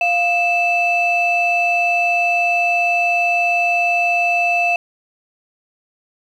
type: tone pair together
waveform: sine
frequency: 698.5 / 2637 Hz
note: F5 / E7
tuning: 0 / 0 cents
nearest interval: octave + major seventh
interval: 2300 cents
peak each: -16 / -15 dBFS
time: 0.01-4.76 s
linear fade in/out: 2 ms
effects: tanh soft clip ceiling -8 dBFS + 8-bit